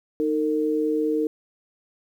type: tone pair together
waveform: sine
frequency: 309.6 / 454.9 Hz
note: D#4 / A#4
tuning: -9 / -42 cents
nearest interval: perfect fifth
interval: 667 cents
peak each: -23 / -23 dBFS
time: 0.2-1.27 s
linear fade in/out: 0 ms
effects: 9-bit